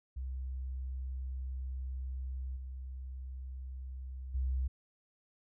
sine tone with level steps, 64.8 Hz, C2, 16 cents flat, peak -36 / -40 / -30 dBFS, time 0.16-4.68 s, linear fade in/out 10 ms, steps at 2.56 / 4.34 s, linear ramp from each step 10 ms, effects none

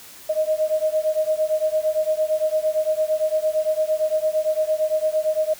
sine beating tone pair, 619 / 627.8 Hz, D#5 / D#5, -9 / +15 cents, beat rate 8.8 Hz, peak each -21 / -22 dBFS, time 0.29-5.54 s, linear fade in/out 10 ms, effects white hiss -43 dBFS RMS until 5.59 s

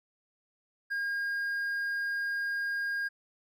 triangle tone, 1620 Hz, G#6, 43 cents flat, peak -28 dBFS, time 0.9-3.09 s, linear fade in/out 20 ms, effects none

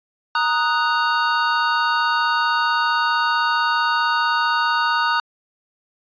square chord, D# minor, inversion second, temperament equal, 932.3 / 1244.5 / 1480 Hz, A#5 / D#6 / F#6, 0 / 0 / 0 cents, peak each -22 dBFS, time 0.35-5.2 s, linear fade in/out 2 ms, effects resampled to 11025 Hz

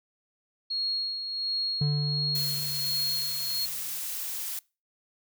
sine tone with tremolo, 4295 Hz, C8, 44 cents sharp, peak -26 dBFS, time 0.7-3.66 s, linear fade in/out 10 ms, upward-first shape sine, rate 1.4 Hz, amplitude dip 50%
triangle tone with exponential decay, 146.6 Hz, D3, 3 cents flat, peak -20 dBFS, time 1.81-3.98 s, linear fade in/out 5 ms, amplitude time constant 470 ms
blue noise, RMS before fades -34 dBFS, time 2.35-4.59 s, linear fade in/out 2 ms
effects noise-tail reverb RT60 0.3 s tail -24 dB re dry

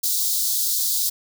white high-pass noise, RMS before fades -22 dBFS, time 0.03-1.1 s, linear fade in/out 10 ms, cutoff 3800 Hz, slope 48 dB/octave, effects none

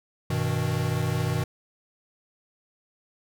square chord, G augmented, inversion none, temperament equal with one note detuned, 98 / 123.47 / 157.46 Hz, G2 / B2 / D#3, 0 / 0 / +21 cents, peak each -31 / -28 / -29 dBFS, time 0.3-1.44 s, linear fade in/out 5 ms, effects none

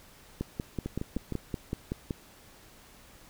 two click trains, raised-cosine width 3 ms, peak -18 / -20 dBFS, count 10 / 4, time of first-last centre 0.41-2.108 / 0.86-1.323 s, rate 5.3 / 6.48 Hz, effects pink hiss -55 dBFS RMS until 3.29 s

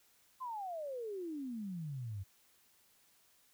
sine exponential sweep, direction down, 1062 to 92.5 Hz, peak -39 dBFS, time 0.4-2.24 s, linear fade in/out 20 ms, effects white hiss -69 dBFS RMS until 3.53 s

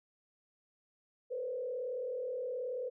sine tone with frequency modulation, 502 Hz, B4, 28 cents sharp, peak -35 dBFS, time 1.3-2.9 s, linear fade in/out 20 ms, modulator 38.8 Hz, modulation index 0.84, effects none

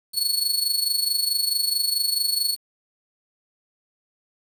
sawtooth tone with amplitude modulation, 4400 Hz, C#8, 14 cents flat, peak -15 dBFS, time 0.13-2.57 s, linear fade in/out 50 ms, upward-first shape sine, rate 24.6 Hz, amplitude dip 70%, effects 7-bit

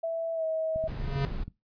sine tone with pitch glide, 659.3 to 639.8 Hz, E5 to D#5, 0 to +48 cents, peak -27 dBFS, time 0.03-0.88 s, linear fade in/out 10 ms, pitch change -52 cents, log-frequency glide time 0.34-0.44 s
square tone with exponential growth, 138.59 Hz, C#3, in tune, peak -25 dBFS, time 0.74-1.25 s, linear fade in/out 0 ms, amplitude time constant 110 ms
click train, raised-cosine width 5 ms, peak -27 dBFS, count 10, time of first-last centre 0.76-1.48 s, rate 12.5 Hz
brown noise, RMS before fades -34 dBFS, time 0.87-1.44 s, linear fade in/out 10 ms
effects noise-tail reverb RT60 0.2 s tail -19 dB re dry + resampled to 11025 Hz

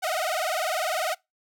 sawtooth tone with vibrato, 684 Hz, F5, 36 cents flat, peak -21 dBFS, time 0.02-1.15 s, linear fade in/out 20 ms, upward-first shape sine, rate 20 Hz, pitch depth 190 cents each way, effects noise-tail reverb RT60 0.2 s tail -24 dB re dry

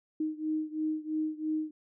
sine beating tone pair, 309.9 / 312.9 Hz, D#4 / D#4, -7 / +10 cents, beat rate 3 Hz, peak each -32 / -34 dBFS, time 0.2-1.71 s, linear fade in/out 5 ms, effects none

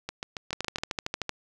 two click trains, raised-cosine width 0.2 ms, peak -12 / -16 dBFS, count 11 / 6, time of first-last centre 0.53-1.293 / 0.09-0.784 s, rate 13.1 / 7.2 Hz, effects none

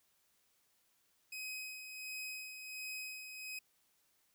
sawtooth tone with tremolo, 2526 Hz, D#7, 26 cents sharp, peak -38 dBFS, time 1.32-3.59 s, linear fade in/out 5 ms, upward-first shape sine, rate 1.4 Hz, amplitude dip 50%, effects white hiss -75 dBFS RMS until 4.34 s

